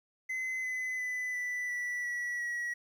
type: tone with pitch steps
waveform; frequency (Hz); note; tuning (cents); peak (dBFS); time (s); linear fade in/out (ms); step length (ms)
triangle; 2043 / 2022 / 2001 / 1980.3 / 1959.8 / 1939.5 / 1919.4; C7 / B6 / B6 / B6 / B6 / B6 / B6; -42 / +40 / +22 / +4 / -14 / -32 / -50; -31; 0.29-2.74; 10; 350
effects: 11-bit